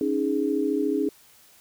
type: chord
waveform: sine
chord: C# suspended second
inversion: none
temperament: equal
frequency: 277.2 / 311.1 / 415.3 Hz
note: C#4 / D#4 / G#4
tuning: 0 / 0 / 0 cents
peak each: -26 dBFS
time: 0.01-1.09 s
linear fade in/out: 2 ms
effects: white hiss -55 dBFS RMS until 1.6 s